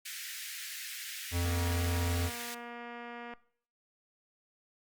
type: high-pass noise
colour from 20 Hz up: pink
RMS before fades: -42 dBFS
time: 0.05-2.55 s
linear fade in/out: 10 ms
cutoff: 1600 Hz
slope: 48 dB/octave
type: tone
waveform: square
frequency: 86.8 Hz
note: F2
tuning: 10 cents flat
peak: -30 dBFS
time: 1.31-2.31 s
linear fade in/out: 50 ms
type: click train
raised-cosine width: 0.5 ms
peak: -30 dBFS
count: 450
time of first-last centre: 1.45-3.337 s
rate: 238 Hz
effects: noise-tail reverb RT60 0.6 s tail -21 dB re dry + Opus 48 kbps